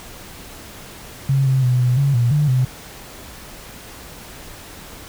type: tone with pitch steps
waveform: sine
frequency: 136 / 132.1 / 125.2 / 124.4 / 139.6 / 119.7 / 148.4 / 128.2 Hz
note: C#3 / C3 / B2 / B2 / C#3 / A#2 / D3 / C3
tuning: -33 / +17 / +24 / +13 / +13 / +46 / +18 / -35 cents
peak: -13 dBFS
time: 1.29-2.65 s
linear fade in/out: 5 ms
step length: 170 ms
effects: pink hiss -38 dBFS RMS until 5.08 s